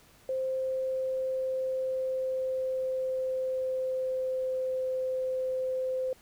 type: tone with pitch glide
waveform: sine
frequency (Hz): 523.3 to 516.7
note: C5 to C5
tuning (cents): 0 to -22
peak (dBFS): -28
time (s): 0.29-6.13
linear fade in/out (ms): 2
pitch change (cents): -22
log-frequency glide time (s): 0.45-4.89
effects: pink hiss -59 dBFS RMS until 6.21 s